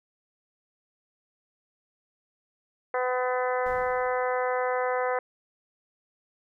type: harmonic tone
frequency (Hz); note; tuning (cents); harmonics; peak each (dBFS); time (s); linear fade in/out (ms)
252; B3; +35; 2 / 3 / 4 / 5 / 6 / 7 / 8; -27 / -31 / -33 / -35 / -37 / -38 / -39; 2.94-5.19; 2
type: noise with exponential decay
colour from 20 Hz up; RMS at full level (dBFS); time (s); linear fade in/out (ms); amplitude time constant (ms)
brown; -40; 3.66-4.63; 2; 210
effects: none